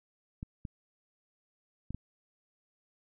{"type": "clicks", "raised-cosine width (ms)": 5, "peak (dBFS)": -26, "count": 4, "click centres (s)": [0.429, 0.652, 1.906, 1.946], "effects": []}